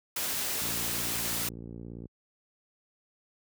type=noise; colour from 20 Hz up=white; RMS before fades=-32 dBFS; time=0.16-1.49 s; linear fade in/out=5 ms
type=click train; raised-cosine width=3 ms; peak=-29 dBFS; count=84; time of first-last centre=0.62-2.056 s; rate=57.8 Hz
effects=high-pass 60 Hz 12 dB/octave